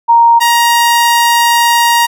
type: tone pair in turn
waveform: sine / sawtooth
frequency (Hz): 932.3 / 941.5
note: A#5 / A#5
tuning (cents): 0 / +17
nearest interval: unison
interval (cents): 17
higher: second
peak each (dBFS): -3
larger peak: neither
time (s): 0.08-0.4 / 0.4-2.07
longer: second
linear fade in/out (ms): 20
effects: none